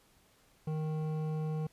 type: tone with hard clipping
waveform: triangle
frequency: 155.56 Hz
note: D#3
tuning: in tune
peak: -34 dBFS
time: 0.67-1.67 s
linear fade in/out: 5 ms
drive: 15 dB
effects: pink hiss -66 dBFS RMS until 1.72 s + resampled to 32000 Hz